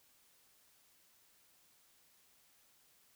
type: silence
effects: white hiss -69 dBFS RMS until 3.15 s